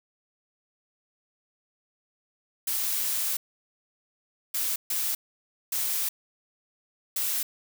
blue noise bursts at uneven times, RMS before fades -28 dBFS, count 5, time 2.67-3.37 / 4.54-4.76 / 4.9-5.15 / 5.72-6.09 / 7.16-7.43 s, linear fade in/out 5 ms, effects none

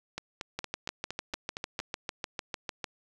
two click trains, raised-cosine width 0.2 ms, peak -18 / -16 dBFS, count 8 / 16, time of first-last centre 0.18-1.8 / 0.59-2.842 s, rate 4.32 / 6.66 Hz, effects none

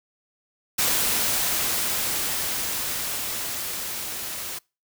white noise with level ramp, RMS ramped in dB -22 to -33 dBFS, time 0.78-4.59 s, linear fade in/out 10 ms, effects noise-tail reverb RT60 0.3 s tail -26 dB re dry

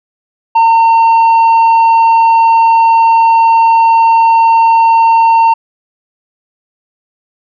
sine tone with tanh clipping, 911 Hz, A#5, 40 cents flat, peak -5 dBFS, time 0.55-5.54 s, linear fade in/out 10 ms, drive 4 dB, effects none

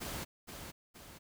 pink noise with echo, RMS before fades -41 dBFS, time 0-0.25 s, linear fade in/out 20 ms, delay 470 ms, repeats 2, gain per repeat -6 dB, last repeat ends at 1.19 s, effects none

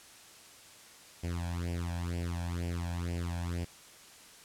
sawtooth tone with flanger, 86.4 Hz, F2, 18 cents flat, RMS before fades -35 dBFS, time 1.23-3.65 s, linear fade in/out 10 ms, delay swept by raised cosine 0.38 to 1.24 ms, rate 2.1 Hz, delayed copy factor +1, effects white hiss -54 dBFS RMS until 4.44 s + low-pass 10000 Hz 12 dB/octave

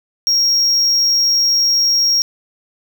triangle tone, 5588 Hz, F8, in tune, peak -10 dBFS, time 0.27-2.22 s, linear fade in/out 0 ms, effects none

